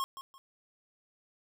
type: tone with echo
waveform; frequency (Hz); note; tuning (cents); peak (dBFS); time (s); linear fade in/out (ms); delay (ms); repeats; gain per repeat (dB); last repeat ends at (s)
square; 1079; C#6; -47; -31; 0-0.04; 0; 170; 2; -11; 0.38
effects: none